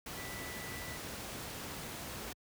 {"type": "tone in noise", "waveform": "sine", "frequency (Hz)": 1975.5, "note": "B6", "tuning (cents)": 0, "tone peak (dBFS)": -47, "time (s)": [0.17, 0.97], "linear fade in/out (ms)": 5, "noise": "pink", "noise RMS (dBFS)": -43, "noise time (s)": [0.06, 2.33], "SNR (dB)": -7, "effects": ["high-pass 60 Hz 12 dB/octave"]}